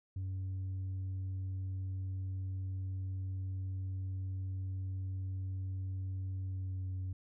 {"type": "tone with pitch glide", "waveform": "sine", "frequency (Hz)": [94.6, 93.24], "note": ["F#2", "F#2"], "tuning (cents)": [39, 14], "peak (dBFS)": -33, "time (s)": [0.16, 7.13], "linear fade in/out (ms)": 5, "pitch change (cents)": -25, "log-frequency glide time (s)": [6.42, 6.91], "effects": ["tanh soft clip ceiling -35 dBFS"]}